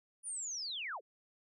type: linear sweep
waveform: sine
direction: down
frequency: 9730 to 344.2 Hz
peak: -38 dBFS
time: 0.23-1.01 s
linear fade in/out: 50 ms
effects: none